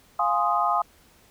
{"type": "chord", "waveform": "sine", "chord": "F minor seventh", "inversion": "none", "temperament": "equal", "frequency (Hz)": [698.5, 830.6, 1046.5, 1244.5], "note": ["F5", "Ab5", "C6", "Eb6"], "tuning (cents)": [0, 0, 0, 0], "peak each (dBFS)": [-26, -26, -27, -24], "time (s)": [0.19, 0.82], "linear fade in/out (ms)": 5, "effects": ["pink hiss -57 dBFS RMS until 1.3 s"]}